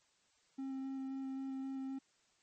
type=tone with vibrato; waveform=triangle; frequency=267.3 Hz; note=C4; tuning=37 cents sharp; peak=-37 dBFS; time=0.58-1.99 s; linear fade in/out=10 ms; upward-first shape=square; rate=3.8 Hz; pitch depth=8 cents each way; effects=white hiss -73 dBFS RMS until 2.42 s + MP3 32 kbps